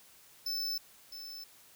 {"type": "tone with echo", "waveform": "square", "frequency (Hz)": 5274, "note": "E8", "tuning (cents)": 0, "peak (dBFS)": -33, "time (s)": [0.46, 0.78], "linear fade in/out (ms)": 5, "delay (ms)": 660, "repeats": 1, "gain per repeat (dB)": -10, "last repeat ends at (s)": 1.44, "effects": ["white hiss -59 dBFS RMS until 1.75 s"]}